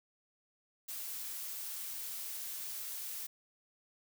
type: noise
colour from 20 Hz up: blue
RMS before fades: -42 dBFS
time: 0.88-3.27 s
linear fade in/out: 10 ms
effects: none